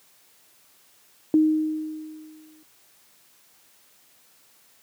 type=tone with exponential decay; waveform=sine; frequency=311.1 Hz; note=D#4; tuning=in tune; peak=-13 dBFS; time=1.34-2.63 s; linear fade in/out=1 ms; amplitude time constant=280 ms; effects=white hiss -58 dBFS RMS until 4.82 s + high-pass 100 Hz 12 dB/octave